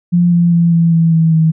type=tone with pitch steps; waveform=sine; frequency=174.61 / 172.11 / 169.64 / 167.21 / 164.81 / 162.45 / 160.12 Hz; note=F3 / F3 / E3 / E3 / E3 / E3 / D#3; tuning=0 / -25 / +50 / +25 / 0 / -25 / +50 cents; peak=-7 dBFS; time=0.12-1.52 s; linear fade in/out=20 ms; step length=200 ms; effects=none